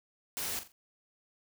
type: noise with echo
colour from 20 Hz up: white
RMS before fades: -36 dBFS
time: 0.37-0.59 s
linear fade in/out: 0 ms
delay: 43 ms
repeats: 3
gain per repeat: -10 dB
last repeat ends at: 0.719 s
effects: none